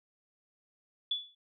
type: tone with exponential decay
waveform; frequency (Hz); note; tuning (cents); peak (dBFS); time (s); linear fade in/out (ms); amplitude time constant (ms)
sine; 3439; A7; -40; -26; 1.11-1.35; 5; 51
effects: none